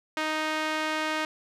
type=tone with band-pass filter; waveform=sawtooth; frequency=311.1 Hz; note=D#4; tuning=in tune; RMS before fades=-29 dBFS; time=0.17-1.25 s; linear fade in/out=2 ms; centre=1900 Hz; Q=0.77; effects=none